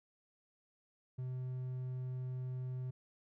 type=tone; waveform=triangle; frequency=127.7 Hz; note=C3; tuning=42 cents flat; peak=-36 dBFS; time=1.18-2.91 s; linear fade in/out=10 ms; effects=none